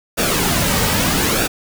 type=noise with flanger; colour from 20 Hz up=pink; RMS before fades=-17 dBFS; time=0.17-1.48 s; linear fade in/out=20 ms; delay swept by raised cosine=0.96 to 2.96 ms; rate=0.78 Hz; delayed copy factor=-0.55; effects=none